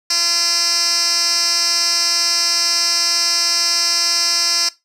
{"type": "tone with band-pass filter", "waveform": "10% pulse", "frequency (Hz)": 342.1, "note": "F4", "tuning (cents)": -36, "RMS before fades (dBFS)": -17, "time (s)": [0.1, 4.69], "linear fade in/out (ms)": 5, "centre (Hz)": 5500, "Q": 3.8, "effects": ["noise-tail reverb RT60 0.2 s tail -19 dB re dry"]}